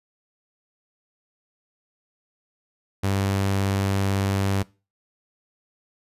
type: tone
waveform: sawtooth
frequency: 98 Hz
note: G2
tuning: in tune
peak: -17 dBFS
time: 3.03-4.63 s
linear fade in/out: 10 ms
effects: noise-tail reverb RT60 0.3 s tail -21 dB re dry + resampled to 32000 Hz